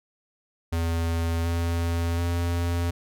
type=tone with pitch steps; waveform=square; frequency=83.3 / 84.61 / 85.94 Hz; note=E2 / E2 / F2; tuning=+19 / +46 / -27 cents; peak=-24 dBFS; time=0.72-2.91 s; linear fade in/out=10 ms; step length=730 ms; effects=none